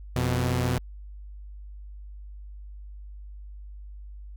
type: tone pair together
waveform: sawtooth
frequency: 87.89 / 124.3 Hz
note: F2 / B2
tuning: +12 / +12 cents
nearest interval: tritone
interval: 600 cents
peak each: -24 / -21 dBFS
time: 0.16-0.78 s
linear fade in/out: 0 ms
effects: added 50 Hz sine -39 dBFS peak until 4.36 s